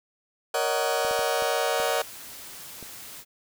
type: chord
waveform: sawtooth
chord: D# minor seventh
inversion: second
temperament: just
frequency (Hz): 466.7 / 560 / 622.3 / 746.7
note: A#4 / C#5 / D#5 / F#5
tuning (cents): +2 / +18 / 0 / +16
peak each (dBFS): -25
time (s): 0.54-2.02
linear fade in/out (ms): 5
type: clicks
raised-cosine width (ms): 2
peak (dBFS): -29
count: 6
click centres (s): 1.049 / 1.111 / 1.192 / 1.423 / 1.8 / 2.827
type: noise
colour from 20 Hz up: white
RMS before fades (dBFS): -42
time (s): 1.75-3.25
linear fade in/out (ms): 50
effects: none